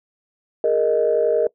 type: chord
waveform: sine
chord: Ab suspended second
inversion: none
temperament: equal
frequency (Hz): 415.3 / 466.2 / 622.3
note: Ab4 / Bb4 / Eb5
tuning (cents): 0 / 0 / 0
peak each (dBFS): -22 / -17 / -19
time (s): 0.64-1.47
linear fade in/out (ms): 2
effects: noise-tail reverb RT60 0.1 s tail -22 dB re dry + tanh soft clip ceiling -7 dBFS